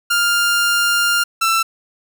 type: tone pair in turn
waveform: sawtooth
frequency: 1400 / 1336.8 Hz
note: F6 / E6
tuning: +4 / +24 cents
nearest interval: minor second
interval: 80 cents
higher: first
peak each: -10 dBFS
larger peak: neither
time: 0.1-1.24 / 1.41-1.63 s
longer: first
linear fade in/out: 10 ms
effects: none